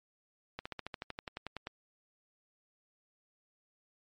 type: slowing click train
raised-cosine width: 0.3 ms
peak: -23 dBFS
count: 14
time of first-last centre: 0.59-1.671 s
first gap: 65 ms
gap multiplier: 1.04
effects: MP3 48 kbps